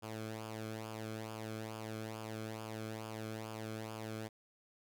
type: tone with flanger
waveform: sawtooth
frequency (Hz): 110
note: A2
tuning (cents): 0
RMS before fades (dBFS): -44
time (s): 0.02-4.29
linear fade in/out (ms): 20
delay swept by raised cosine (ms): 0.5 to 1.09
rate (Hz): 2.3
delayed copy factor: -0.65
effects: none